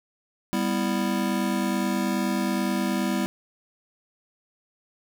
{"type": "chord", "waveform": "square", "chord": "E minor", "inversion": "first", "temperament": "just", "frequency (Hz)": [197.78, 247.2, 329.6], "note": ["G3", "B3", "E4"], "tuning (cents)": [16, 2, 0], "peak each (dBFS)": [-27, -29, -30], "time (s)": [0.53, 3.26], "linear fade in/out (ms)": 0, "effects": []}